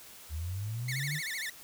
sine linear sweep, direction up, 71.8 to 155.56 Hz, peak -33 dBFS, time 0.29-1.21 s, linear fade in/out 50 ms
sawtooth tone with vibrato, 1975.5 Hz, B6, in tune, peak -31 dBFS, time 0.88-1.5 s, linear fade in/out 5 ms, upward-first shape sine, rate 13 Hz, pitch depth 220 cents each way
effects white hiss -51 dBFS RMS until 1.63 s

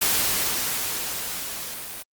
white noise with level ramp, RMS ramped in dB -21 to -36 dBFS, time 0.01-2.03 s, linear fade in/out 10 ms, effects Opus 48 kbps

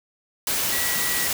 sine tone in noise, 1937 Hz, B6, 34 cents flat, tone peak -29 dBFS, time 0.72-1.27 s, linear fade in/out 2 ms, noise white, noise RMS -24 dBFS, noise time 0.47-1.33 s, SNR -8 dB, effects none

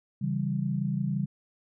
sine chord, C# diminished, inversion none, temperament equal, 138.59 / 164.81 / 196 Hz, C#3 / E3 / G3, 0 / 0 / 0 cents, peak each -30 / -32 / -30 dBFS, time 0.21-1.26 s, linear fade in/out 10 ms, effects none

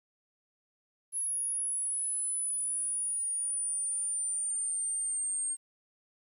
sine linear sweep, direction down, 10548 to 8530 Hz, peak -29 dBFS, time 1.12-5.57 s, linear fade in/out 50 ms, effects tanh soft clip ceiling -26 dBFS + 11-bit

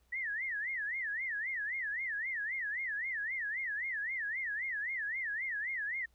sine tone with vibrato, 1881 Hz, A#6, 15 cents sharp, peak -34 dBFS, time 0.12-6.06 s, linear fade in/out 10 ms, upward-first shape sine, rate 3.8 Hz, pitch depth 230 cents each way, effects added 60 Hz sine -68 dBFS peak until 6.14 s + pink hiss -75 dBFS RMS until 6.14 s

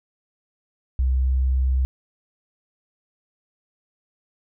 sine tone with pitch glide, 64.5 to 64.91 Hz, C2 to C2, -24 to -13 cents, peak -17 dBFS, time 0.99-1.85 s, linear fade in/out 0 ms, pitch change +11 cents, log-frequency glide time 1.2-1.27 s, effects none

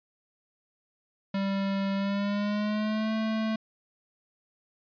square tone with pitch glide, 196 to 220 Hz, G3 to A3, 0 to 0 cents, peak -27 dBFS, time 1.34-3.56 s, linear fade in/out 5 ms, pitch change +200 cents, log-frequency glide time 1.95-3.13 s, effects resampled to 11025 Hz

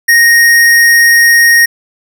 square tone, 1864.7 Hz, A#6, in tune, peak -4 dBFS, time 0.08-1.66 s, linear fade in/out 10 ms, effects none

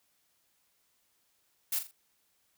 blue noise with echo, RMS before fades -31 dBFS, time 1.72-1.79 s, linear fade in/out 5 ms, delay 41 ms, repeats 3, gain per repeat -9 dB, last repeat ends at 1.913 s, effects white hiss -73 dBFS RMS until 2.57 s

